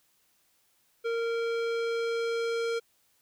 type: tone with low-pass filter sweep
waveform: square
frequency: 462.3 Hz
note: A#4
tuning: 14 cents flat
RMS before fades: -30 dBFS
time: 1.04-2.8 s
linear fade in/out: 20 ms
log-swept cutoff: 2900 to 6000 Hz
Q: 0.76
effects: white hiss -69 dBFS RMS until 3.21 s